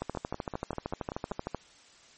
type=two click trains; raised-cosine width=1 ms; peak=-18 / -21 dBFS; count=21 / 7; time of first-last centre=0.02-1.547 / 0.15-1.313 s; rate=13.1 / 5.16 Hz; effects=white hiss -57 dBFS RMS until 2.17 s + MP3 32 kbps